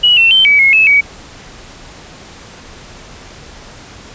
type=tone with pitch steps; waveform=sine; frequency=2923 / 2702 / 3102 / 2283 / 2168 / 2599 / 2265 Hz; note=F#7 / E7 / G7 / D7 / C#7 / E7 / C#7; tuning=-22 / +42 / -19 / -50 / -39 / -25 / +37 cents; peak=-5 dBFS; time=0.03-1.01 s; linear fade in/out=10 ms; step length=140 ms; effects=pink hiss -35 dBFS RMS until 4.14 s + resampled to 16000 Hz